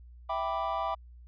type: chord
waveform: triangle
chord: E minor seventh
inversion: none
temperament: equal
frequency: 659.3 / 784 / 987.8 / 1174.7 Hz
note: E5 / G5 / B5 / D6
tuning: 0 / 0 / 0 / 0 cents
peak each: -33 dBFS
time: 0.29-0.95 s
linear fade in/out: 10 ms
effects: added 60 Hz sine -48 dBFS peak until 1.27 s + resampled to 11025 Hz